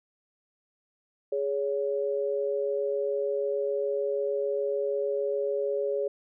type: tone pair together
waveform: sine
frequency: 415.3 / 562 Hz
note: G#4 / C#5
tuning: 0 / +24 cents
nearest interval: perfect fourth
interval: 524 cents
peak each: -28 / -29 dBFS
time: 1.32-6.08 s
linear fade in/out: 5 ms
effects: none